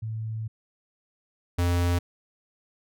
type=tone pair in turn; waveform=sine / square; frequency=110.6 / 87.48 Hz; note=A2 / F2; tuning=+9 / +3 cents; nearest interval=major third; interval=406 cents; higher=first; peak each=-29 / -22 dBFS; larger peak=second; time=0.02-0.48 / 1.58-1.99 s; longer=first; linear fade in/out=10 ms; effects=none

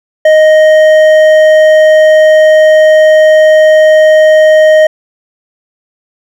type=tone with hard clipping; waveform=triangle; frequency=622.3 Hz; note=D#5; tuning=in tune; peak=-3 dBFS; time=0.25-4.87 s; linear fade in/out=5 ms; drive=11 dB; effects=none

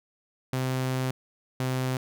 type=tone pair in turn; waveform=sawtooth; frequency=129.7 / 129.21 Hz; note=C3 / C3; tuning=-15 / -21 cents; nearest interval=unison; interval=6 cents; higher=first; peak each=-22 dBFS; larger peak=neither; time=0.53-1.11 / 1.6-1.97 s; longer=first; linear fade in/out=2 ms; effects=none

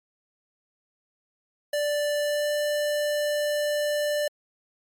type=tone with pitch glide; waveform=square; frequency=587.3 to 591.4 Hz; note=D5 to D5; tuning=0 to +12 cents; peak=-24 dBFS; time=1.73-4.28 s; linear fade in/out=5 ms; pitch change=+12 cents; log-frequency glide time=2.22-2.5 s; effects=MP3 64 kbps

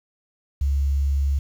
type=tone with quantisation; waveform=sine; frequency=69.7 Hz; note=C#2; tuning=10 cents sharp; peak=-18 dBFS; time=0.61-1.39 s; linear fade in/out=5 ms; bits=8; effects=none

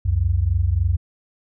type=tone pair together; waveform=sine; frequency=67.26 / 90.7 Hz; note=C2 / F#2; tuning=+48 / -34 cents; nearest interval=perfect fourth; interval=518 cents; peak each=-20 / -18 dBFS; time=0.05-0.97 s; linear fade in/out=10 ms; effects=none

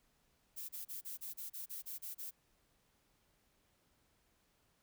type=noise bursts; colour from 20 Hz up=violet; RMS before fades=-45 dBFS; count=11; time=0.56-2.31 s; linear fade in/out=20 ms; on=130 ms; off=32 ms; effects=pink hiss -75 dBFS RMS until 4.82 s

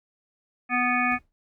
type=harmonic tone; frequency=246.9 Hz; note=B3; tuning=in tune; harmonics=1 / 3 / 5 / 7 / 9 / 10; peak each=-28 / -28 / -28 / -28 / -28 / -28 dBFS; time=0.69-1.19 s; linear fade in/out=50 ms
type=noise with exponential decay; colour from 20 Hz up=brown; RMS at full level=-39 dBFS; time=1.12-1.32 s; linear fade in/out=0 ms; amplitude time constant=43 ms
effects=noise-tail reverb RT60 0.1 s tail -25 dB re dry

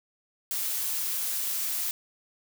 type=noise; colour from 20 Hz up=blue; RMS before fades=-30 dBFS; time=0.51-1.91 s; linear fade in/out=0 ms; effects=none

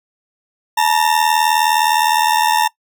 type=ring-modulated tone; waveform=40% pulse; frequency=907 Hz; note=A#5; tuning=48 cents flat; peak=-8 dBFS; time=0.77-2.68 s; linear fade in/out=10 ms; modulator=39.8 Hz; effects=noise-tail reverb RT60 0.1 s tail -21 dB re dry

